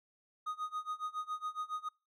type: tone with tremolo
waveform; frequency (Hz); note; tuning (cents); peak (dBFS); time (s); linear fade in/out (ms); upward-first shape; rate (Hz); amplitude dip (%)
triangle; 1244; D#6; -1; -32; 0.46-1.89; 10; sine; 7.2; 95
effects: noise-tail reverb RT60 0.3 s tail -26 dB re dry